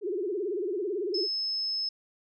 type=tone with vibrato; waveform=sine; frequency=383.7 Hz; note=G4; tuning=37 cents flat; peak=-28 dBFS; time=0.01-1.28 s; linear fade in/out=50 ms; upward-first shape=sine; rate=18 Hz; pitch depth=200 cents each way
type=tone; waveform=sine; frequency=5200 Hz; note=E8; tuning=24 cents flat; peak=-28 dBFS; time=1.14-1.89 s; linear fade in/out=5 ms
effects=none